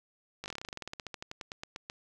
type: slowing click train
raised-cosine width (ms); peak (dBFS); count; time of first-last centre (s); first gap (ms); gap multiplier
0.2; -22; 25; 0.44-1.899; 19; 1.09
effects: none